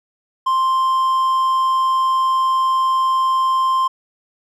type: tone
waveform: triangle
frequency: 1050 Hz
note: C6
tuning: 6 cents sharp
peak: -12 dBFS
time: 0.46-3.88 s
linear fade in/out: 10 ms
effects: none